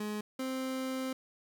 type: tone pair in turn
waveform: 30% pulse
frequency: 210.5 / 261.4 Hz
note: G#3 / C4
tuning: +24 / -1 cents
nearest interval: major third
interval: 375 cents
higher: second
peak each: -32 / -31 dBFS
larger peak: second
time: 0-0.21 / 0.39-1.13 s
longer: second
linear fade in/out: 5 ms
effects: none